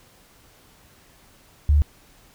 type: tone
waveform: sine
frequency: 73.42 Hz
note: D2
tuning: in tune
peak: -13 dBFS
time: 1.69-1.82 s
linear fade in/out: 0 ms
effects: pink hiss -54 dBFS RMS until 2.34 s